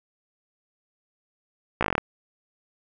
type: slowing click train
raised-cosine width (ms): 0.5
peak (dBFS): -7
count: 9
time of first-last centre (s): 1.81-1.98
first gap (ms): 16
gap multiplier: 1.08
effects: none